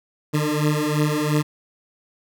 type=beating tone pair; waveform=20% pulse; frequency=149 / 151.9 Hz; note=D3 / D#3; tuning=+25 / -41 cents; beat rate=2.9 Hz; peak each=-17 dBFS; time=0.33-1.43 s; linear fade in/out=20 ms; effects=none